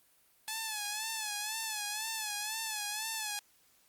5% pulse tone with vibrato, 859 Hz, A5, 42 cents flat, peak -23 dBFS, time 0.48-3.39 s, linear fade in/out 0 ms, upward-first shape sine, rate 2 Hz, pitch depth 73 cents each way, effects white hiss -67 dBFS RMS until 3.88 s + Opus 32 kbps

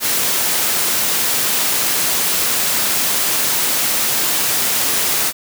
white high-pass noise, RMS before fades -17 dBFS, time 0-5.33 s, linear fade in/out 50 ms, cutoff 120 Hz, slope 12 dB/octave, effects none

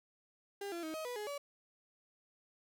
35% pulse tone with pitch steps, 400.7 / 341.5 / 316 / 631 / 490.8 / 419.7 / 571 Hz, G4 / F4 / D#4 / D#5 / B4 / G#4 / D5, +38 / -39 / +27 / +24 / -11 / +18 / -49 cents, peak -38 dBFS, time 0.61-1.38 s, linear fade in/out 5 ms, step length 110 ms, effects none

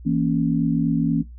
sine chord, A# diminished, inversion second, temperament equal, 164.81 / 233.1 / 277.2 Hz, E3 / A#3 / C#4, 0 / 0 / 0 cents, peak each -22 dBFS, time 0.05-1.23 s, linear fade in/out 20 ms, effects noise-tail reverb RT60 0.2 s tail -18 dB re dry + added 60 Hz sine -37 dBFS peak until 1.38 s

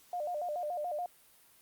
sine tone with vibrato, 652 Hz, E5, 19 cents flat, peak -33 dBFS, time 0.13-1.06 s, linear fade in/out 2 ms, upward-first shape square, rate 7 Hz, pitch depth 150 cents each way, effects white hiss -62 dBFS RMS until 1.61 s + Opus 48 kbps

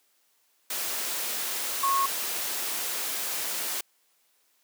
sine tone in noise, 1093 Hz, C#6, 25 cents flat, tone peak -22 dBFS, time 1.83-2.06 s, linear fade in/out 5 ms, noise white, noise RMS -31 dBFS, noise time 0.7-3.81 s, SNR +6 dB, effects white hiss -68 dBFS RMS until 4.63 s + high-pass 300 Hz 12 dB/octave

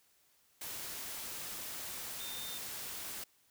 sine tone in noise, 3617 Hz, A7, 47 cents sharp, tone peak -45 dBFS, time 2.2-2.58 s, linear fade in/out 5 ms, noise white, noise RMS -43 dBFS, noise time 0.61-3.24 s, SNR -5 dB, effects white hiss -70 dBFS RMS until 3.5 s

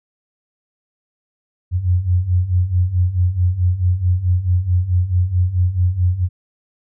sine beating tone pair, 87.31 / 91.91 Hz, F2 / F#2, 0 / -11 cents, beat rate 4.6 Hz, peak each -19 / -15 dBFS, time 1.71-6.29 s, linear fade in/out 50 ms, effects none

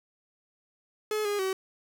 45% pulse tone with pitch steps, 427.2 / 410.5 / 380.2 Hz, G#4 / G#4 / F#4, +49 / -20 / +47 cents, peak -27 dBFS, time 1.11-1.53 s, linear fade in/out 2 ms, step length 140 ms, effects none

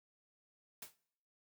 white noise with exponential decay, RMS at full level -43 dBFS, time 0.82-0.96 s, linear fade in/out 5 ms, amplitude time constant 29 ms, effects noise-tail reverb RT60 0.7 s tail -22 dB re dry

